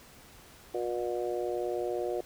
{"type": "harmonic tone", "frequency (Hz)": 120.3, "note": "B2", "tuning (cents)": -45, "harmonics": [3, 4, 5, 6], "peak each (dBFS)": [-33, -35, -37, -39], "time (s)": [0.74, 2.21], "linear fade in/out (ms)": 5, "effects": ["pink hiss -54 dBFS RMS until 2.25 s"]}